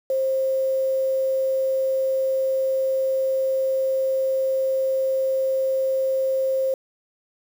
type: tone with quantisation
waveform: sine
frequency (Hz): 530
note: C5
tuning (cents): +22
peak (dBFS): -19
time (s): 0.1-6.74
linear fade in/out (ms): 2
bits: 7
effects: none